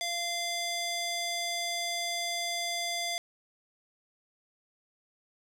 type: tone with band-pass filter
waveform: square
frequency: 690 Hz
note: F5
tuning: 21 cents flat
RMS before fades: -33 dBFS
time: 0.01-3.18 s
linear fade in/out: 0 ms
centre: 4800 Hz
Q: 0.81
effects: none